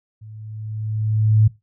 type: tone with level ramp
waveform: sine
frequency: 108.3 Hz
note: A2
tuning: 27 cents flat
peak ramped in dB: -37 to -9 dBFS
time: 0.21-1.48 s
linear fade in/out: 10 ms
effects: noise-tail reverb RT60 0.2 s tail -18 dB re dry